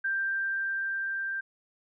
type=tone with level ramp; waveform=sine; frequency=1578 Hz; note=G6; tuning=11 cents sharp; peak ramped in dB=-26 to -30 dBFS; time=0.04-1.41 s; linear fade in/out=10 ms; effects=none